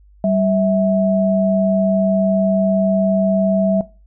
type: tone pair together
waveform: sine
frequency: 193.9 / 652.2 Hz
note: G3 / E5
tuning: -19 / -19 cents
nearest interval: octave + major sixth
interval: 2100 cents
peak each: -16 dBFS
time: 0.24-3.81 s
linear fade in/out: 2 ms
effects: noise-tail reverb RT60 0.3 s tail -18 dB re dry + added 50 Hz sine -45 dBFS peak until 4.06 s